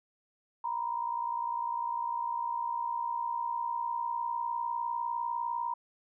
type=tone pair together; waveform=sine; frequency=943.1 / 1003 Hz; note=A#5 / B5; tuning=+20 / +26 cents; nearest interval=minor second; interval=106 cents; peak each=-32 / -36 dBFS; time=0.64-5.74 s; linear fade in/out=5 ms; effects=none